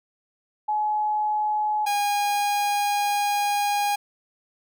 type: tone pair in turn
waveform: sine / 45% pulse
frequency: 848 / 818.3 Hz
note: G#5 / G#5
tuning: +36 / -26 cents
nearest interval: minor second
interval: 62 cents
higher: first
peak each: -21 dBFS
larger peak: neither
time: 0.68-1.86 / 1.86-3.96 s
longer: second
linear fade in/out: 10 ms
effects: none